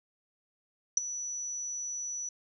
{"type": "tone with ADSR envelope", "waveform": "sine", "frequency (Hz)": 5920, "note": "F#8", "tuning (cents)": 0, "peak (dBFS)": -18, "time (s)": [0.97, 2.29], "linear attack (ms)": 4, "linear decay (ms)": 12, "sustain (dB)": -16, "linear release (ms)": 3, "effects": []}